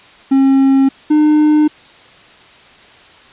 triangle tone pair in turn, 270 / 303.1 Hz, C#4 / D#4, -45 / -45 cents, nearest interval major second, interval 200 cents, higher second, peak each -5 dBFS, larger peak neither, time 0.31-0.89 / 1.1-1.68 s, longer neither, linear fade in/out 10 ms, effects white hiss -42 dBFS RMS until 3.32 s + resampled to 8000 Hz

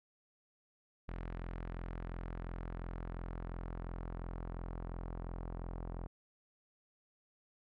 sawtooth tone with low-pass filter sweep, 42.86 Hz, F1, 32 cents flat, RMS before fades -43 dBFS, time 1.08-6.07 s, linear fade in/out 10 ms, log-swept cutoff 2000 to 980 Hz, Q 1.2, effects none

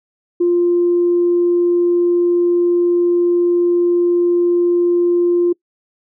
sine tone, 349.2 Hz, F4, in tune, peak -10 dBFS, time 0.4-5.53 s, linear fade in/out 10 ms, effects noise-tail reverb RT60 0.1 s tail -25 dB re dry + tanh soft clip ceiling -6 dBFS

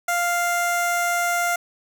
15% pulse tone with notch filter, 698 Hz, F5, 1 cent flat, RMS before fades -22 dBFS, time 0.08-1.56 s, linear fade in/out 5 ms, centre 3100 Hz, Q 1.5, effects none

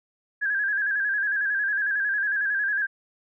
sine tone with vibrato, 1633 Hz, G#6, 30 cents flat, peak -22 dBFS, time 0.41-2.87 s, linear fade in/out 20 ms, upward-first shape square, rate 11 Hz, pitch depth 53 cents each way, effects none

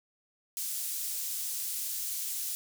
pink high-pass noise, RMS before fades -35 dBFS, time 0.57-2.55 s, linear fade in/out 0 ms, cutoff 7600 Hz, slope 12 dB/octave, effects none

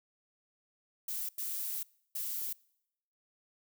violet noise bursts at uneven times, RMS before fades -37 dBFS, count 3, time 1.08-1.29 / 1.38-1.83 / 2.15-2.53 s, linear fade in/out 5 ms, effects noise-tail reverb RT60 0.8 s tail -25 dB re dry

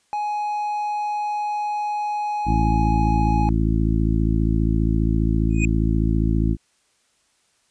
triangle tone, 836 Hz, G#5, 11 cents sharp, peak -20 dBFS, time 0.13-3.49 s, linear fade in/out 0 ms
harmonic tone, 54.9 Hz, A1, 3 cents flat, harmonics 1 / 2 / 3 / 4 / 5 / 6, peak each -20 / -23 / -25 / -26 / -27 / -28 dBFS, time 2.45-6.57 s, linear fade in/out 50 ms
square tone with exponential growth, 2487 Hz, D#7, 1 cent flat, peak -19 dBFS, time 5.5-5.65 s, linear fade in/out 2 ms, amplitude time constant 32 ms
effects white hiss -64 dBFS RMS until 7.7 s + resampled to 22050 Hz

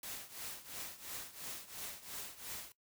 white noise with tremolo, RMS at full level -43 dBFS, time 0.03-2.72 s, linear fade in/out 2 ms, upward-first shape triangle, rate 2.9 Hz, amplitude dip 85%, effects noise-tail reverb RT60 0.1 s tail -18 dB re dry

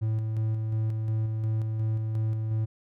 triangle tone with tremolo, 110 Hz, A2, in tune, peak -22 dBFS, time 0.01-2.66 s, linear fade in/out 20 ms, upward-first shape square, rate 2.8 Hz, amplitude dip 30%, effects none

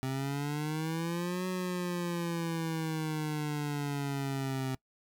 25% pulse exponential two-way sweep, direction up then down, 130.81 to 185 to 130.81 Hz, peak -28 dBFS, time 0.03-4.75 s, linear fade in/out 0 ms, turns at 1.47 s, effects noise-tail reverb RT60 0.1 s tail -22 dB re dry

